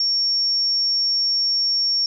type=tone; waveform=sine; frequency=5500 Hz; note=F8; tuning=27 cents flat; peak=-17 dBFS; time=0-2.06 s; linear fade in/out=2 ms; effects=none